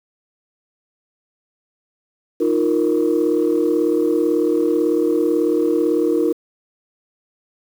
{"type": "chord", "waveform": "sine", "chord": "Eb suspended second", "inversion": "none", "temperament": "equal", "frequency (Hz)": [311.1, 349.2, 466.2], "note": ["Eb4", "F4", "Bb4"], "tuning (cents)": [0, 0, 0], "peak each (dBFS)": -18, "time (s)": [2.4, 6.33], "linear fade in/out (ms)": 10, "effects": ["tanh soft clip ceiling -8 dBFS", "7-bit"]}